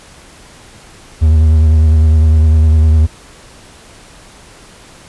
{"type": "tone with vibrato", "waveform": "triangle", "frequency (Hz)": 78.4, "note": "D#2", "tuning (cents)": 14, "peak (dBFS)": -3, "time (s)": [1.21, 3.07], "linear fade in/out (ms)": 20, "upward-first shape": "sine", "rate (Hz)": 9.9, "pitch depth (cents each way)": 39, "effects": ["pink hiss -39 dBFS RMS until 5.08 s", "resampled to 24000 Hz"]}